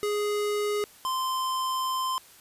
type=tone pair in turn; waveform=square; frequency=415.3 / 1038.4 Hz; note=G#4 / C6; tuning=0 / -13 cents; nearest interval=octave + major third; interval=1587 cents; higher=second; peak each=-26 / -27 dBFS; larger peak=first; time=0.03-0.84 / 1.05-2.18 s; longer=second; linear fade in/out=0 ms; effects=white hiss -53 dBFS RMS until 2.4 s + resampled to 32000 Hz